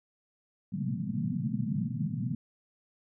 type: band-pass noise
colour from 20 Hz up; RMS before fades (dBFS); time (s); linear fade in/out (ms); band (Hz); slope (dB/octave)
white; -32; 0.72-2.35; 5; 110 to 240; 96
effects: none